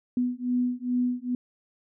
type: beating tone pair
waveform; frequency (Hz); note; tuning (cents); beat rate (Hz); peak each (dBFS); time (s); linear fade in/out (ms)
sine; 246.3 / 248.7; B3 / B3; -5 / +12; 2.4; -27; 0.17-1.35; 2
effects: none